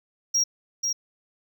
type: tone with echo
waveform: triangle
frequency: 5630 Hz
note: F8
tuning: 13 cents sharp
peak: -18 dBFS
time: 0.34-0.44 s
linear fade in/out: 10 ms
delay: 490 ms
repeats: 1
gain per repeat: -4 dB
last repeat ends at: 0.93 s
effects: none